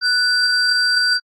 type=tone pair together; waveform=sine; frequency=1480 / 4714 Hz; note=F#6 / D8; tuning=0 / +6 cents; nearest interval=octave + minor sixth; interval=2006 cents; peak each=-15 dBFS; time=0.01-1.2 s; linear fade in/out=50 ms; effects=tanh soft clip ceiling -10 dBFS + AAC 48 kbps